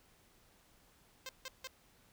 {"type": "tone bursts", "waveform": "5% pulse", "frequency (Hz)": 523.3, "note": "C5", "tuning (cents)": 0, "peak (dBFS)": -31, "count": 3, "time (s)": [1.26, 1.673], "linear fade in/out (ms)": 2, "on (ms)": 31, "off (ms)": 160, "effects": ["pink hiss -67 dBFS RMS until 2.12 s"]}